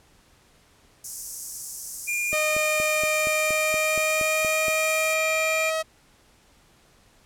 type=high-pass noise; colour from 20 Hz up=white; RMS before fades=-32 dBFS; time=1.04-5.14 s; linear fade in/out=5 ms; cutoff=5600 Hz; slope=48 dB/octave
type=tone with vibrato; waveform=square; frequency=2405 Hz; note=D7; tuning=41 cents sharp; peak=-25 dBFS; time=2.07-5.71 s; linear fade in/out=20 ms; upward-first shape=sine; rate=0.53 Hz; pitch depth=9 cents each way
type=tone with pitch glide; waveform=sawtooth; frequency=616 to 637.7 Hz; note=D#5 to D#5; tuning=-17 to +42 cents; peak=-20 dBFS; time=2.32-5.83 s; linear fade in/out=20 ms; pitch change=+59 cents; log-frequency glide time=2.84-5.69 s
type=click train; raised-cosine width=2 ms; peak=-22 dBFS; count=11; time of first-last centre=2.33-4.683 s; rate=4.25 Hz
effects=pink hiss -58 dBFS RMS until 7.25 s + low-pass 11000 Hz 12 dB/octave